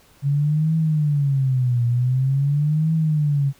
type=tone with vibrato; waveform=sine; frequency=138.59 Hz; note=C#3; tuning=in tune; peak=-16 dBFS; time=0.22-3.53 s; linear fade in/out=50 ms; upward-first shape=triangle; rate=0.46 Hz; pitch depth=270 cents each way; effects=pink hiss -54 dBFS RMS until 3.59 s